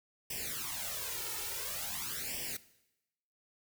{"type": "noise with flanger", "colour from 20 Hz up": "white", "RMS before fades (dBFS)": -39, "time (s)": [0.3, 2.57], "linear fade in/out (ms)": 5, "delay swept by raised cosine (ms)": [0.37, 2.27], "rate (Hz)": 0.48, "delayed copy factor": 0.95, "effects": ["noise-tail reverb RT60 0.9 s tail -18 dB re dry"]}